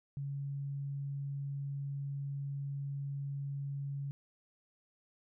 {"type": "tone", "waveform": "sine", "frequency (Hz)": 140, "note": "C#3", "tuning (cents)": 18, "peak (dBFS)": -36, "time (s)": [0.17, 4.11], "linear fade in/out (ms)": 0, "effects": []}